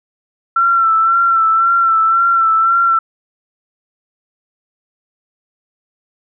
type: tone with vibrato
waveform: sine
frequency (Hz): 1346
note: E6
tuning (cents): +36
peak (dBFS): -9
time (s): 0.56-2.99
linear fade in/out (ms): 5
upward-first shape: sine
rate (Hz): 1.9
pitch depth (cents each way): 36
effects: none